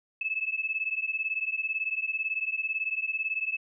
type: beating tone pair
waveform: sine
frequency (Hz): 2598 / 2616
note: E7 / E7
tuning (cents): -26 / -14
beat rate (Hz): 18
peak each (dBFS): -31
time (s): 0.21-3.57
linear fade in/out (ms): 5
effects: none